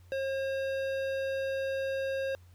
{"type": "tone with hard clipping", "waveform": "triangle", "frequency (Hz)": 538, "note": "C5", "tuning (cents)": 48, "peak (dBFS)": -32, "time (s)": [0.12, 2.35], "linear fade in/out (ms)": 0, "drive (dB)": 17, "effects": ["added 89 Hz sine -53 dBFS peak until 2.54 s", "pink hiss -67 dBFS RMS until 2.54 s"]}